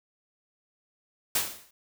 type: noise with exponential decay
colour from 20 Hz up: white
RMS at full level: -23 dBFS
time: 1.35-1.71 s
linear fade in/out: 5 ms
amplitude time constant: 78 ms
effects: none